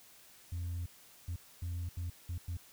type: tone bursts at uneven times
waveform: sine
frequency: 86.7 Hz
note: F2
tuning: 12 cents flat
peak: -33 dBFS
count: 6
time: 0.52-0.86 / 1.28-1.36 / 1.62-1.89 / 1.97-2.1 / 2.29-2.38 / 2.48-2.57 s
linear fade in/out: 5 ms
effects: tanh soft clip ceiling -34 dBFS + white hiss -59 dBFS RMS until 2.72 s